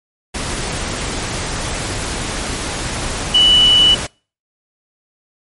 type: tone in noise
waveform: sine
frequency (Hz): 2960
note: F#7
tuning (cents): 0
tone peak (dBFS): -7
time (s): 3.34-3.95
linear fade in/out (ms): 10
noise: pink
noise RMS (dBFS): -22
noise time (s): 0.34-4.07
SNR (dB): +12
effects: noise-tail reverb RT60 0.4 s tail -26 dB re dry + MP3 48 kbps

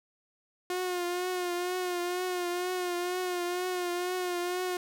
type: tone with vibrato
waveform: sawtooth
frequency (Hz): 358.6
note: F4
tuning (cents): +46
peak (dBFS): -26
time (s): 0.7-4.77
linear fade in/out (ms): 2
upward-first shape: triangle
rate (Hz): 2.1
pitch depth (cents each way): 47
effects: none

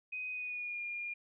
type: tone with pitch glide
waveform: sine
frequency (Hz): 2505 to 2414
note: D#7 to D7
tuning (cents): +11 to +47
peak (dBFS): -37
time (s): 0.12-1.14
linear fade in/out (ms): 10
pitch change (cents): -64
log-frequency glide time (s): 0.31-0.81
effects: none

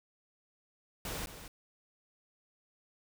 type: noise with echo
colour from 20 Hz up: pink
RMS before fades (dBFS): -39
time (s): 1.05-1.26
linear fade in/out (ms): 2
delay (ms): 220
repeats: 1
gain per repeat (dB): -10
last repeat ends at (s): 1.48
effects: none

